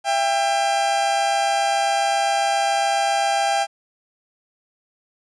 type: tone pair together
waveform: 40% pulse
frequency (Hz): 669.7 / 797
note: E5 / G5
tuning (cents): +27 / +28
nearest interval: minor third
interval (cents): 301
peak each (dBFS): -23 / -18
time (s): 0.04-3.67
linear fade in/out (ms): 50
effects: resampled to 22050 Hz + 9-bit